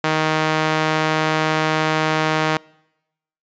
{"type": "tone with band-pass filter", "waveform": "sawtooth", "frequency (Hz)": 156.5, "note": "D#3", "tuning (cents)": 10, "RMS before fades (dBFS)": -19, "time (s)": [0.04, 2.57], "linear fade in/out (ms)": 0, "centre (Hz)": 1500, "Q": 0.54, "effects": ["noise-tail reverb RT60 0.9 s tail -26 dB re dry", "resampled to 16000 Hz"]}